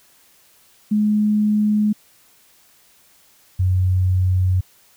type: tone pair in turn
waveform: sine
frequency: 210.8 / 92.29 Hz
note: G#3 / F#2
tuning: +26 / -4 cents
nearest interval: octave + major second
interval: 1430 cents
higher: first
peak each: -14 dBFS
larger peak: neither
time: 0.91-1.93 / 3.59-4.61 s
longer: neither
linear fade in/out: 10 ms
effects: white hiss -54 dBFS RMS until 4.96 s